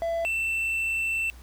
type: tone pair in turn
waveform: triangle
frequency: 669 / 2676 Hz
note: E5 / E7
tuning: +25 / +25 cents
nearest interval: 2 octaves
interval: 2400 cents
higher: second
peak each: -23 / -23 dBFS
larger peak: neither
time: 0.02-0.25 / 0.25-1.3 s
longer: second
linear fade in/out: 0 ms
effects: added 60 Hz sine -45 dBFS peak until 1.42 s + pink hiss -54 dBFS RMS until 1.42 s